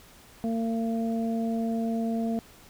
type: harmonic tone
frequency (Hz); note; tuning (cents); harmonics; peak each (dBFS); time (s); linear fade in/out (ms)
227.4; A#3; -43; 1 / 2 / 3; -26 / -36 / -35; 0.44-2.39; 0
effects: pink hiss -53 dBFS RMS until 2.69 s